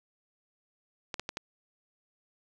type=clicks; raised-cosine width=0.2 ms; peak=-17 dBFS; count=4; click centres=1.142 / 1.196 / 1.291 / 1.371 s; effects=none